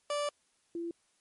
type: tone pair in turn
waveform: 30% pulse / sine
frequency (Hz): 584 / 338.7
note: D5 / E4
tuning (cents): -10 / +47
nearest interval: major sixth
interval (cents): 943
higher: first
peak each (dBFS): -28 / -34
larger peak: first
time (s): 0.1-0.29 / 0.75-0.91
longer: first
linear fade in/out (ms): 2
effects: white hiss -72 dBFS RMS until 1.2 s + MP3 48 kbps